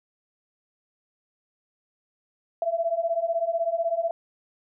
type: beating tone pair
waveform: sine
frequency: 659.3 / 675.3 Hz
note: E5 / E5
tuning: 0 / +42 cents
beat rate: 16 Hz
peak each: -27 / -25 dBFS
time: 2.62-4.11 s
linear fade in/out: 2 ms
effects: none